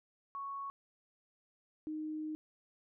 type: tone pair in turn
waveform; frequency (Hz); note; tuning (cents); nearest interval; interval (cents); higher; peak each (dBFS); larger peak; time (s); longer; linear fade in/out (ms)
sine; 1108.7 / 309.2; C#6 / D#4; 0 / -11; octave + minor seventh; 2211; first; -39 / -37; second; 0.35-0.7 / 1.87-2.35; second; 0
effects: none